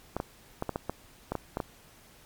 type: clicks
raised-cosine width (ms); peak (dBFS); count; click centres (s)
1; -16; 10; 0.166 / 0.201 / 0.624 / 0.693 / 0.759 / 0.896 / 1.32 / 1.353 / 1.571 / 1.602
effects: pink hiss -56 dBFS RMS until 2.25 s + MP3 96 kbps